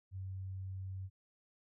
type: tone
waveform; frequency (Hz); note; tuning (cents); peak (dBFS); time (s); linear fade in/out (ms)
sine; 94.9; F#2; +44; -40; 0.11-1.1; 50
effects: none